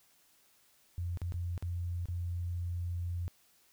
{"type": "tone with dropouts", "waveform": "sine", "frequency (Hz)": 87.31, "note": "F2", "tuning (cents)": 0, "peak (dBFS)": -33, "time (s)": [0.98, 3.28], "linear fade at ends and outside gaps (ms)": 0, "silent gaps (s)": [[1.173, 1.217], [1.322, 1.341], [1.578, 1.625], [2.056, 2.085]], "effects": ["white hiss -67 dBFS RMS until 3.72 s"]}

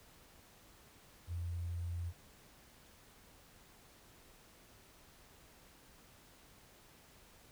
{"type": "tone with sample-and-hold", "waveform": "sine", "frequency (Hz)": 86.2, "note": "F2", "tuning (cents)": -22, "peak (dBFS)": -37, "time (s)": [1.27, 2.13], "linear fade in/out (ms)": 50, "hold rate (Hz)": 8820, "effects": ["pink hiss -62 dBFS RMS until 7.51 s"]}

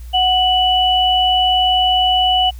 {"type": "tone pair together", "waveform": "sine", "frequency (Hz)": [739.3, 2960], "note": ["F#5", "F#7"], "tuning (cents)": [-2, 0], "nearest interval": "2 octaves", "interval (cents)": 2402, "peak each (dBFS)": -14, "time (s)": [0.13, 2.51], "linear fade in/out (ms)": 20, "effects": ["added 60 Hz sine -29 dBFS peak until 2.59 s", "white hiss -49 dBFS RMS until 2.59 s"]}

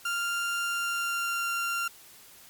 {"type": "tone with pitch glide", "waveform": "30% pulse", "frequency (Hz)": [1394, 1384.4], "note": ["F6", "F6"], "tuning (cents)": [-4, -16], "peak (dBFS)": -25, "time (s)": [0.05, 1.88], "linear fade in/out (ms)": 5, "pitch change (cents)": -12, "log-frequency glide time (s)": [0.61, 1.5], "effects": ["white hiss -52 dBFS RMS until 2.49 s", "MP3 96 kbps"]}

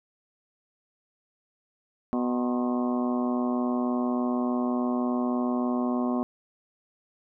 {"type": "harmonic tone with a mistuned harmonic", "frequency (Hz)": 123.47, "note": "B2", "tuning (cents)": 0, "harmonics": [2, 3, 4, 5, 6, 7, 8, 9, 10], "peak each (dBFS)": [-25, -34, -41, -35, -37, -43, -43, -37, -50], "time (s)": [2.13, 6.23], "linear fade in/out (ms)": 0, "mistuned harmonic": 9, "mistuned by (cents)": -59, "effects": []}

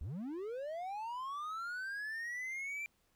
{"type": "linear sweep", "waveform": "triangle", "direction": "up", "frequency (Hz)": [57.9, 2368], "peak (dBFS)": -37, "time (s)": [0.01, 2.86], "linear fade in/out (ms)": 0, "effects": ["pink hiss -75 dBFS RMS until 3.15 s"]}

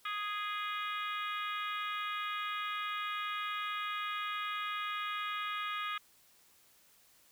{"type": "harmonic tone with a mistuned harmonic", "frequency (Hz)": 415.3, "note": "G#4", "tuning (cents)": 0, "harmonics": [3, 4, 5, 6, 7, 8, 9], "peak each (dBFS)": [-37, -44, -44, -45, -48, -46, -50], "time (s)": [0.05, 5.98], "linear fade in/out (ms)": 5, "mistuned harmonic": 6, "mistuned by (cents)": -21, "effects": ["white hiss -65 dBFS RMS until 7.31 s"]}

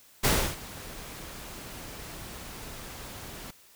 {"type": "noise with ADSR envelope", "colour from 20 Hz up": "pink", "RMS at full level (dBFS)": -22, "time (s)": [0.23, 3.51], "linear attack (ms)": 18, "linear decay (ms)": 310, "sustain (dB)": -20, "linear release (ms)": 6, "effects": ["white hiss -57 dBFS RMS until 3.75 s"]}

